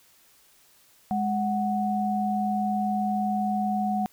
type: tone pair together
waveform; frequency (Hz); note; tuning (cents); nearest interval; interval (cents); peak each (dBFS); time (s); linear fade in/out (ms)
sine; 207.7 / 740.2; G#3 / F#5; 0 / 0; octave + minor seventh; 2200; -26; 1.11-4.06; 0
effects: white hiss -59 dBFS RMS until 4.12 s